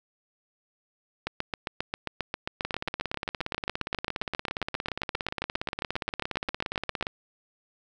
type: two click trains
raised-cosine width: 0.3 ms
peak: -13 / -14 dBFS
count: 44 / 77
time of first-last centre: 1.27-7.026 / 2.65-7.069 s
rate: 7.47 / 17.2 Hz
effects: none